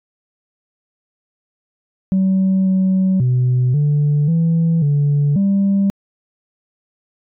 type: tone with pitch steps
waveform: sine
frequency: 190.1 / 188.6 / 125.9 / 146.9 / 165.3 / 144.5 / 197.3 Hz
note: F#3 / F#3 / B2 / D3 / E3 / D3 / G3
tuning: +47 / +33 / +34 / +1 / +5 / -28 / +11 cents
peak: -10 dBFS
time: 2.12-5.9 s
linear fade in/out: 0 ms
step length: 540 ms
effects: tanh soft clip ceiling -10 dBFS

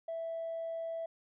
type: tone with tanh clipping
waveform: triangle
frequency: 659.3 Hz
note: E5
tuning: in tune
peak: -35 dBFS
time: 0.08-1.06 s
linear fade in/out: 5 ms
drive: 1 dB
effects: resampled to 8000 Hz

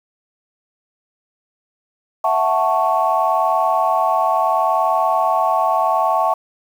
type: chord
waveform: sine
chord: F# minor seventh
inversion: third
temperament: equal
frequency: 659.3 / 740 / 880 / 1108.7 Hz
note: E5 / F#5 / A5 / C#6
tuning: 0 / 0 / 0 / 0 cents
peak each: -19 dBFS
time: 2.24-6.34 s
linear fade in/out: 5 ms
effects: tanh soft clip ceiling -4 dBFS + 7-bit

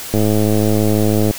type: click train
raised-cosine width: 2 ms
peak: -3 dBFS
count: 125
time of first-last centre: 0.14-1.31 s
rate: 106 Hz
effects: white hiss -29 dBFS RMS until 1.38 s

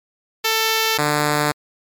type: tone pair in turn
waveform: 5% pulse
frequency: 444.1 / 148.54 Hz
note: A4 / D3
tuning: +16 / +20 cents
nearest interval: octave + perfect fifth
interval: 1896 cents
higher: first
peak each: -5 dBFS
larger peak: neither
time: 0.44-0.98 / 0.98-1.52 s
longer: neither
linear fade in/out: 10 ms
effects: MP3 96 kbps

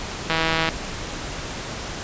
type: click train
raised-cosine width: 0.3 ms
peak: -5 dBFS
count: 64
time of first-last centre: 0.3-0.689 s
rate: 162 Hz
effects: pink hiss -31 dBFS RMS until 2.03 s + resampled to 16000 Hz

